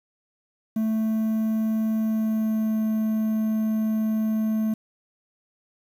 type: tone with pitch glide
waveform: triangle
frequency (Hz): 220 to 218.5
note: A3 to A3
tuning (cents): 0 to -12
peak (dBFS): -19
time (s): 0.76-4.74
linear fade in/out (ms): 5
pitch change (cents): -12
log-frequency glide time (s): 1.93-2.84
effects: 8-bit